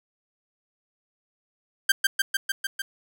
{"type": "tone with echo", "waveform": "sawtooth", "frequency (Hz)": 1577, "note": "G6", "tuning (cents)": 10, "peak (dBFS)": -12, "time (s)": [1.89, 1.92], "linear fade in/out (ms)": 5, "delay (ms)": 150, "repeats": 6, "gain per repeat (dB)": -2, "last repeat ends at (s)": 2.82, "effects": ["8-bit"]}